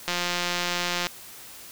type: click train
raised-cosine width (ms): 0.2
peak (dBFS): -9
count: 175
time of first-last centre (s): 0.08-1.069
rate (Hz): 176
effects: white hiss -44 dBFS RMS until 1.71 s